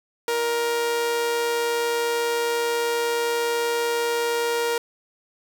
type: tone with amplitude modulation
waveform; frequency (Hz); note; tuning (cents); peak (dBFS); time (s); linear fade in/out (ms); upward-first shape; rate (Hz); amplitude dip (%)
sawtooth; 469.8; A#4; +13; -16; 0.28-4.78; 2; sine; 140; 35
effects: none